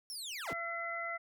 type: linear sweep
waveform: 25% pulse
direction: down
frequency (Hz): 5588 to 87.31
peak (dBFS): -36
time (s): 0.1-0.53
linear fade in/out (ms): 0
type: harmonic tone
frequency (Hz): 677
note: E5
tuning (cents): +46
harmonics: 1 / 2 / 3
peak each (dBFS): -42 / -41 / -39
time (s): 0.47-1.18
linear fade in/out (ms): 20
effects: none